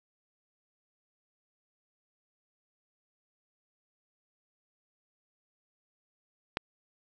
click, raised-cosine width 0.3 ms, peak -13 dBFS, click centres 6.571 s, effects none

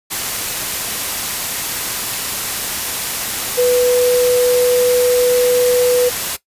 sine tone in noise, 493.9 Hz, B4, in tune, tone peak -10 dBFS, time 3.57-6.1 s, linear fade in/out 20 ms, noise white, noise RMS -21 dBFS, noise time 0.1-6.37 s, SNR +8 dB, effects noise-tail reverb RT60 0.1 s tail -17 dB re dry + resampled to 32000 Hz

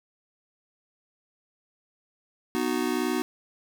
square chord, B major, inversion none, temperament just, 246.9 / 308.7 / 370.4 Hz, B3 / D#4 / F#4, 0 / -14 / +2 cents, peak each -30 dBFS, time 2.55-3.22 s, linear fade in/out 0 ms, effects none

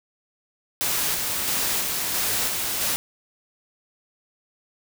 white noise with tremolo, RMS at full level -24 dBFS, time 0.81-2.96 s, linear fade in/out 0 ms, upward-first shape square, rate 1.5 Hz, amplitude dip 25%, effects none

